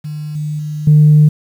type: tone with level steps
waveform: sine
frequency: 150.9 Hz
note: D3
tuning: 47 cents sharp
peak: -21 / -17 / -19 / -3 dBFS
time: 0.04-1.29 s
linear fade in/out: 10 ms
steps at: 0.35 / 0.59 / 0.87 s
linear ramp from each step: 5 ms
effects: tanh soft clip ceiling 0 dBFS + 7-bit